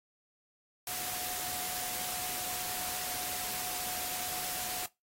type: tone in noise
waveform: sine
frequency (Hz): 730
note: F#5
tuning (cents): -24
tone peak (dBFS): -45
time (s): 0.87-4.86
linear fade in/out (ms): 2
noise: white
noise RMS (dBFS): -37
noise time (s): 0.87-4.86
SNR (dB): -11
effects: noise-tail reverb RT60 0.2 s tail -21 dB re dry + AAC 48 kbps